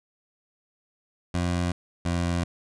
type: tone pair in turn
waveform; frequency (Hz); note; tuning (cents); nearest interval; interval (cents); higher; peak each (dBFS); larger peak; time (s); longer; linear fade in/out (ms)
20% pulse; 87.9 / 86.64; F2 / F2; +12 / -13; unison; 25; first; -19; neither; 1.34-1.72 / 2.05-2.44; second; 5
effects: resampled to 22050 Hz